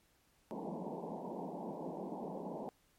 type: band-pass noise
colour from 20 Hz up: pink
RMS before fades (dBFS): -43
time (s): 0.51-2.69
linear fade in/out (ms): 0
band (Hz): 160 to 970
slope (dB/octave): 96
effects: pink hiss -72 dBFS RMS until 2.98 s + MP3 64 kbps